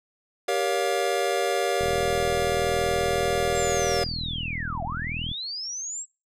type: chord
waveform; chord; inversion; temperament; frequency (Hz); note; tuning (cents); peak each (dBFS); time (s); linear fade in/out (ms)
square; G half-diminished seventh; none; just; 392 / 470.4 / 564.5 / 705.6; G4 / Bb4 / Db5 / F5; 0 / +16 / +31 / +18; -29; 0.48-4.04; 5
type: click train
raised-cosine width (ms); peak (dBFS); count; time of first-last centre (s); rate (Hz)
5; -22; 144; 1.81-5.315; 40.8
type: linear two-way sweep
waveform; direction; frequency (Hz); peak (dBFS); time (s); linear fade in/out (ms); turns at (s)
sine; down then up; 7750 to 640 to 7750; -30; 3.53-6.06; 50; 4.83
effects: noise-tail reverb RT60 0.3 s tail -25 dB re dry + low-pass 12000 Hz 12 dB/octave